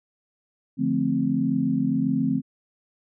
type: chord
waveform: sine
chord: D minor seventh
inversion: none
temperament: equal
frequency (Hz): 146.83 / 174.61 / 220 / 261.6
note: D3 / F3 / A3 / C4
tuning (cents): 0 / 0 / 0 / 0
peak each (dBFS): -29 / -28 / -26 / -23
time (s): 0.77-2.42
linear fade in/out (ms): 50
effects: none